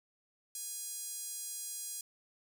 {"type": "tone with high-pass filter", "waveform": "5% pulse", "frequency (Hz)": 825, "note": "G#5", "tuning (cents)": -12, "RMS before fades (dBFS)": -42, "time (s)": [0.55, 2.01], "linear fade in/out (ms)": 2, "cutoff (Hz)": 7800, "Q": 0.89, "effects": []}